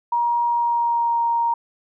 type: tone with pitch glide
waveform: sine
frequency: 948 to 934.4 Hz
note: A#5 to A#5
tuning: +29 to +4 cents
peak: -17 dBFS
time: 0.12-1.54 s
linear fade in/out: 5 ms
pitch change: -25 cents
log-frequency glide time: 0.47-1.21 s
effects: none